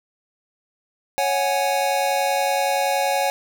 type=chord; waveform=square; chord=C# suspended fourth; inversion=none; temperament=equal; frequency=554.4 / 740 / 830.6 Hz; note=C#5 / F#5 / G#5; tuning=0 / 0 / 0 cents; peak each=-24 dBFS; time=1.18-3.3 s; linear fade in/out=0 ms; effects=none